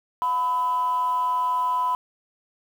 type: tone with amplitude modulation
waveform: sine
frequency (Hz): 1000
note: B5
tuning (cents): +21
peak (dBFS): -17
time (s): 0.22-1.95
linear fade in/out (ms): 0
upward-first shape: sine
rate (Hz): 286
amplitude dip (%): 55
effects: tanh soft clip ceiling -15 dBFS + 8-bit